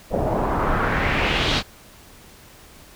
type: noise with low-pass filter sweep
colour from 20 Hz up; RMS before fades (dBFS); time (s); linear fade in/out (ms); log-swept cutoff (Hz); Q
pink; -21; 0.1-1.63; 50; 560 to 4300; 2.2
effects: pink hiss -47 dBFS RMS until 2.95 s